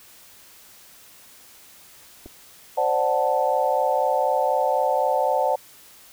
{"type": "clicks", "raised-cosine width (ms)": 2, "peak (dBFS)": -28, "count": 2, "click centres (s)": [2.259, 2.262]}
{"type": "chord", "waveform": "sine", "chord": "D dominant seventh", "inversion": "third", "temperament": "equal", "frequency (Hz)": [523.3, 587.3, 740, 880], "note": ["C5", "D5", "F#5", "A5"], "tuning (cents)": [0, 0, 0, 0], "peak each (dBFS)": -24, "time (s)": [2.77, 5.56], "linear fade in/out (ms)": 10}
{"effects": ["white hiss -49 dBFS RMS until 6.12 s"]}